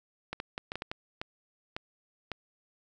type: clicks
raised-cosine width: 0.3 ms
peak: -19 dBFS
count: 10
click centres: 0.33 / 0.401 / 0.579 / 0.719 / 0.756 / 0.821 / 0.915 / 1.215 / 1.765 / 2.317 s
effects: none